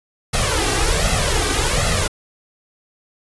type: noise with flanger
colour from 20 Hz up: pink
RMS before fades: -18 dBFS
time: 0.33-2.08 s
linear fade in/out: 10 ms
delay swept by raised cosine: 1.5 to 2.6 ms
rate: 1.3 Hz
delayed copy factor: +0.75
effects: resampled to 24000 Hz